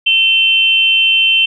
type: tone pair together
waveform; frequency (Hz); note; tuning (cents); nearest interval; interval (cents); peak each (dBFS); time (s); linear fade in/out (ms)
sine; 2700 / 3103; E7 / G7; +41 / -18; major second; 241; -11; 0.06-1.46; 10
effects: none